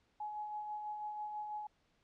sine tone with tremolo, 843 Hz, G#5, 26 cents sharp, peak -38 dBFS, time 0.2-1.67 s, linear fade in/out 5 ms, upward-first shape sine, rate 6.1 Hz, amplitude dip 35%, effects pink hiss -75 dBFS RMS until 2.03 s + low-pass 5000 Hz 12 dB/octave

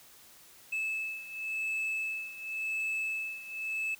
sine beating tone pair, 2612 / 2612.92 Hz, E7 / E7, -17 / -16 cents, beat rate 0.92 Hz, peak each -32 / -35 dBFS, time 0.72-3.95 s, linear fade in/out 10 ms, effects tanh soft clip ceiling -29 dBFS + white hiss -56 dBFS RMS until 3.99 s

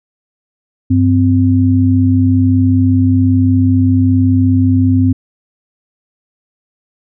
sine tone pair together, 97.8 / 259 Hz, G2 / C4, -4 / -17 cents, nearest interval octave + perfect fourth, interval 1687 cents, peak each -10 dBFS, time 0.9-5.13 s, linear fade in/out 10 ms, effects none

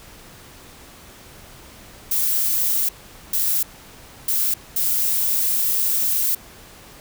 violet noise bursts at uneven times, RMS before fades -20 dBFS, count 4, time 2.11-2.89 / 3.33-3.63 / 4.28-4.54 / 4.76-6.35 s, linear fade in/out 5 ms, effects pink hiss -44 dBFS RMS until 7 s

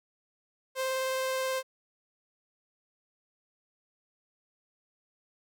sawtooth tone with vibrato, 523.3 Hz, C5, in tune, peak -25 dBFS, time 0.75-1.63 s, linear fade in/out 50 ms, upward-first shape sine, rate 19 Hz, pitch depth 9 cents each way, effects none

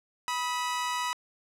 sawtooth tone pair together, 982 / 1267.6 Hz, B5 / D#6, -10 / +32 cents, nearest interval major third, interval 442 cents, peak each -26 / -31 dBFS, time 0.28-1.13 s, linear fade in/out 0 ms, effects low-pass 10000 Hz 12 dB/octave

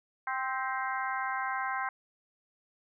harmonic tone with a mistuned harmonic, 261.6 Hz, C4, in tune, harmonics 3 / 4 / 5 / 6 / 7 / 8, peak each -36 / -35 / -40 / -36 / -43 / -43 dBFS, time 0.27-1.89 s, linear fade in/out 2 ms, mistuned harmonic 7, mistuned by +61 cents, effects none

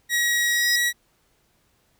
sawtooth tone with pitch glide, 1906 to 1921.5 Hz, A#6 to B6, +38 to -48 cents, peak -16 dBFS, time 0.09-0.93 s, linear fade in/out 50 ms, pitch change +14 cents, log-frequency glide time 0.55-0.8 s
square tone with exponential growth, 5100 Hz, D#8, 42 cents sharp, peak -20 dBFS, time 0.3-0.76 s, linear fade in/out 5 ms, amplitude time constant 100 ms
effects pink hiss -65 dBFS RMS until 1.99 s

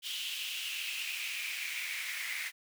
pink noise with high-pass filter sweep, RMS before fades -38 dBFS, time 0.02-2.52 s, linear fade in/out 50 ms, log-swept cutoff 3100 to 2000 Hz, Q 5.2, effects none

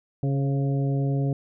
harmonic tone with a mistuned harmonic, 138.59 Hz, C#3, in tune, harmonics 1 / 2 / 3 / 4 / 5, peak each -22 / -30 / -34 / -37 / -40 dBFS, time 0.23-1.33 s, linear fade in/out 2 ms, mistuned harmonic 4, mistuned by -34 cents, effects none

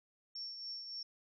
sine tone with tremolo, 5460 Hz, F8, 40 cents flat, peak -40 dBFS, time 0.35-1.03 s, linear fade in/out 5 ms, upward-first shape triangle, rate 3.5 Hz, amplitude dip 50%, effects none

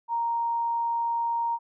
sine tone, 932.3 Hz, A#5, in tune, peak -24 dBFS, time 0.08-1.59 s, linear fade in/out 50 ms, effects none

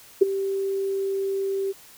sine tone with ADSR envelope, 390.1 Hz, G4, 8 cents flat, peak -8 dBFS, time 0.21-1.73 s, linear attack 12 ms, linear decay 15 ms, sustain -15 dB, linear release 26 ms, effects white hiss -49 dBFS RMS until 1.97 s

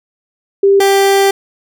sine / 30% pulse tone pair in turn, 395.4 / 393.5 Hz, G4 / G4, +15 / +7 cents, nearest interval unison, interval 8 cents, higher first, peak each -5 dBFS, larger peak neither, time 0.63-0.8 / 0.8-1.31 s, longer second, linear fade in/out 5 ms, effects none

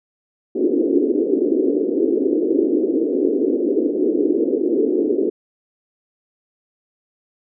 pink band-pass noise, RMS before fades -18 dBFS, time 0.55-5.3 s, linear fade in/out 10 ms, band 280 to 440 Hz, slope 48 dB/octave, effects none

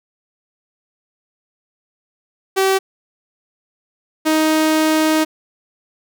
sawtooth tone pair in turn, 384.4 / 313.2 Hz, G4 / D#4, -34 / +11 cents, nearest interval major third, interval 355 cents, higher first, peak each -9 / -9 dBFS, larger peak neither, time 2.56-2.79 / 4.25-5.25 s, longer second, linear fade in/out 20 ms, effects none

